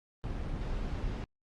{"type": "noise", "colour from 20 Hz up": "brown", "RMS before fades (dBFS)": -35, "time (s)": [0.24, 1.24], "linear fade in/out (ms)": 0, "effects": ["low-pass 5000 Hz 12 dB/octave", "Opus 32 kbps"]}